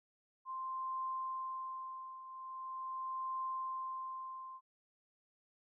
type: tone with tremolo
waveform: sine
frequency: 1046.5 Hz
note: C6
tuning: in tune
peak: -36 dBFS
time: 0.45-4.61 s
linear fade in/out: 50 ms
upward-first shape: triangle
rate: 0.42 Hz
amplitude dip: 75%
effects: none